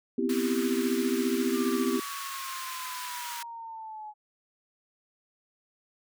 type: chord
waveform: sine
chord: C major seventh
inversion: third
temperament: equal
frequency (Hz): 246.9 / 261.6 / 329.6 / 392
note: B3 / C4 / E4 / G4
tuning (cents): 0 / 0 / 0 / 0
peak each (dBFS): -29 / -31 / -32 / -30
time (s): 0.18-2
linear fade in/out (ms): 5
type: high-pass noise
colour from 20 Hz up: pink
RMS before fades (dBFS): -39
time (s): 0.29-3.43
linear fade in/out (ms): 5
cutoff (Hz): 1100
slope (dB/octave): 48
type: linear sweep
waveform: sine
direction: down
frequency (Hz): 1200 to 842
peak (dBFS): -38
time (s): 1.52-4.14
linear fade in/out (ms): 50
effects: none